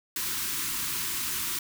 white band-stop noise, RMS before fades -31 dBFS, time 0.16-1.59 s, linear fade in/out 2 ms, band 400 to 920 Hz, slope 96 dB/octave, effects none

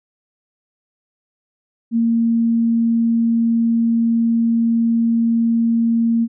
sine tone, 230.4 Hz, A#3, 20 cents flat, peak -13 dBFS, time 1.91-6.28 s, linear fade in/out 50 ms, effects none

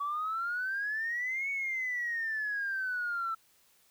sine exponential two-way sweep, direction up then down, 1131 to 2234 to 1322 Hz, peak -30 dBFS, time 0-3.35 s, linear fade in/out 10 ms, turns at 1.5 s, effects tanh soft clip ceiling -26 dBFS + white hiss -66 dBFS RMS until 3.9 s

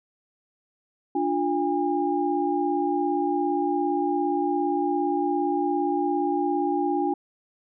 sine tone cluster, 294.7 / 352.1 / 811 Hz, D4 / F4 / G#5, +6 / +14 / -41 cents, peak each -26 dBFS, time 1.15-7.14 s, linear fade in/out 5 ms, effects none

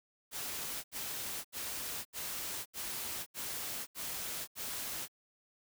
white noise bursts, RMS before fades -40 dBFS, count 8, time 0.31-5.082 s, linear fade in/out 50 ms, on 530 ms, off 76 ms, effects none

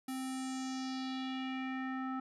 square tone with low-pass filter sweep, 261.6 Hz, C4, in tune, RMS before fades -39 dBFS, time 0.08-2.2 s, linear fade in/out 5 ms, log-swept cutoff 12000 to 1300 Hz, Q 2.8, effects none

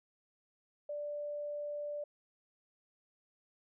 sine tone, 587.3 Hz, D5, in tune, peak -37 dBFS, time 0.89-2.04 s, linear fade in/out 5 ms, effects none

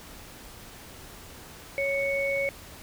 sine tone pair together, 554.4 / 2219 Hz, C#5 / C#7, 0 / +1 cents, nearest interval 2 octaves, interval 2401 cents, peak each -27 / -28 dBFS, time 1.78-2.49 s, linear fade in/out 0 ms, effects pink hiss -46 dBFS RMS until 2.82 s

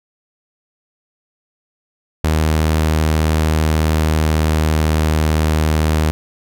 sawtooth tone with pitch glide, 78.3 to 77.85 Hz, D#2 to D#2, +11 to +2 cents, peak -9 dBFS, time 2.24-6.11 s, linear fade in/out 0 ms, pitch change -9 cents, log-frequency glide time 3.83-5.12 s, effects none

